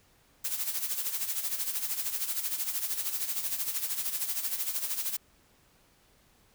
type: noise with tremolo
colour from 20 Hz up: blue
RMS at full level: -30 dBFS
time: 0.44-5.17 s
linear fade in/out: 10 ms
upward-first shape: sine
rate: 13 Hz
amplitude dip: 65%
effects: pink hiss -64 dBFS RMS until 6.54 s